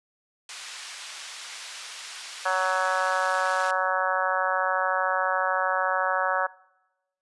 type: band-pass noise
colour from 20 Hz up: white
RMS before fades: -40 dBFS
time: 0.49-3.71 s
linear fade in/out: 2 ms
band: 1100 to 5800 Hz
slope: 12 dB/octave
type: harmonic tone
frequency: 186.4 Hz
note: F#3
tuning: 13 cents sharp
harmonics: 3 / 4 / 5 / 6 / 7 / 8 / 9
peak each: -30 / -30 / -30 / -30 / -30 / -30 / -30 dBFS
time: 2.45-6.47 s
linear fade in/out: 10 ms
effects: noise-tail reverb RT60 0.9 s tail -21 dB re dry + resampled to 24000 Hz